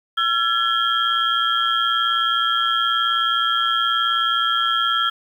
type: tone cluster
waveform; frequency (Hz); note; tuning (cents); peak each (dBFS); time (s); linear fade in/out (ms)
sine; 1351 / 1691 / 3189 / 3308; E6 / G#6 / G7 / G#7; +42 / +31 / +29 / -8; -19 / -27 / -23 / -25; 0.17-5.1; 10
effects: 8-bit